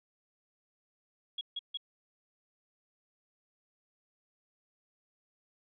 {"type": "tone bursts", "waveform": "sine", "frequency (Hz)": 3322, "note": "G#7", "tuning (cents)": 0, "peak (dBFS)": -34, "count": 3, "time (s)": [1.38, 1.773], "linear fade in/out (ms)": 5, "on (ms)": 31, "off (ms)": 150, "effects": []}